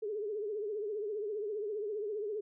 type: tone with vibrato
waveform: sine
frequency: 419.6 Hz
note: G#4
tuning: 18 cents sharp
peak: -34 dBFS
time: 0.02-2.41 s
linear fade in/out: 10 ms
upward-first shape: triangle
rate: 15 Hz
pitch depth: 110 cents each way
effects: none